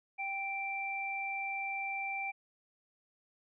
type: tone pair together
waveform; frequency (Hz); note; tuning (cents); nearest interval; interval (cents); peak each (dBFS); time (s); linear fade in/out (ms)
sine; 785 / 2350; G5 / D7; +2 / +1; octave + perfect fifth; 1899; -39 / -36; 0.18-2.32; 20
effects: none